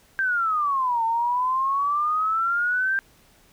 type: exponential two-way sweep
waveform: sine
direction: down then up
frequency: 1590 to 898 to 1590 Hz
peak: -20 dBFS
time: 0.19-2.99 s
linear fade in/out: 0 ms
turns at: 1.04 s
effects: pink hiss -57 dBFS RMS until 3.52 s